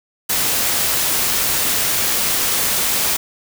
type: noise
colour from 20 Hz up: white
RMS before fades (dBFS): -18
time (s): 0.29-3.17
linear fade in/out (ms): 10
effects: none